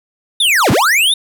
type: linear two-way sweep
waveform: square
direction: down then up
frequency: 3729 to 77.78 to 3729 Hz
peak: -10 dBFS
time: 0.4-1.14 s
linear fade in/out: 5 ms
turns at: 0.71 s
effects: none